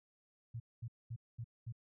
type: tone bursts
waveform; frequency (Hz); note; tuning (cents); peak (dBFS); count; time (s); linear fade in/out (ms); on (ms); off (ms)
sine; 116.2; A#2; -5; -40; 5; 0.54-1.725; 10; 61; 220
effects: none